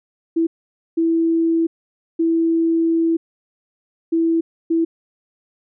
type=tone bursts at uneven times; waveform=sine; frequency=329.6 Hz; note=E4; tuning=in tune; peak=-14 dBFS; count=5; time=0.36-0.47 / 0.97-1.67 / 2.19-3.17 / 4.12-4.41 / 4.7-4.85 s; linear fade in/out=10 ms; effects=none